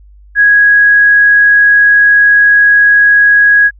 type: tone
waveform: sine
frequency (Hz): 1659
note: G#6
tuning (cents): -2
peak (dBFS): -3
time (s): 0.35-3.71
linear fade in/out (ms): 50
effects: added 50 Hz sine -36 dBFS peak until 3.79 s